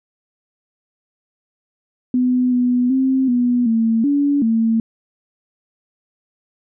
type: tone with pitch steps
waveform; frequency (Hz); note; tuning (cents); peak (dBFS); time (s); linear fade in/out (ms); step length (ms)
sine; 250.8 / 247.1 / 263.6 / 244.5 / 226 / 285.2 / 225.6; B3 / B3 / C4 / B3 / A3 / C#4 / A3; +27 / +1 / +13 / -17 / +47 / +49 / +44; -13; 2.14-4.8; 2; 380
effects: none